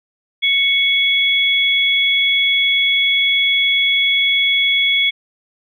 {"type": "tone pair together", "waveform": "sine", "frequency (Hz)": [2215, 3368], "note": ["C#7", "G#7"], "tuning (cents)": [-2, 24], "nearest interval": "perfect fifth", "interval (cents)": 726, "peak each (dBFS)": -15, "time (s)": [0.42, 5.11], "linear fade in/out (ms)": 20, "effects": []}